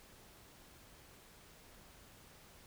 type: silence
effects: pink hiss -60 dBFS RMS until 2.66 s